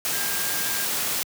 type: tone in noise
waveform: sine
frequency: 1608 Hz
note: G6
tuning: 44 cents sharp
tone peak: -34 dBFS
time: 0.13-0.85 s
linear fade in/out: 0 ms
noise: white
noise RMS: -26 dBFS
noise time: 0.05-1.23 s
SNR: -11 dB
effects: high-pass 100 Hz 12 dB/octave